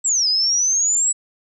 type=exponential two-way sweep; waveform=sine; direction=down then up; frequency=7902 to 4918 to 7902 Hz; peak=-15 dBFS; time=0.04-1.13 s; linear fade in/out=20 ms; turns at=0.28 s; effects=none